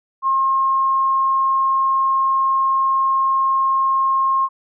sine tone, 1071 Hz, C6, 40 cents sharp, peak -14 dBFS, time 0.22-4.49 s, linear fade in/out 50 ms, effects none

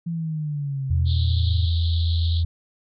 sine exponential sweep, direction down, 170.3 to 104.4 Hz, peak -24 dBFS, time 0.06-1.67 s, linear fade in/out 10 ms
sine tone, 83.4 Hz, E2, 21 cents sharp, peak -18 dBFS, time 0.9-2.45 s, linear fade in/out 5 ms
pink band-pass noise, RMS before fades -35 dBFS, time 1.05-2.44 s, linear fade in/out 50 ms, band 3300 to 4300 Hz, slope 96 dB/octave
effects none

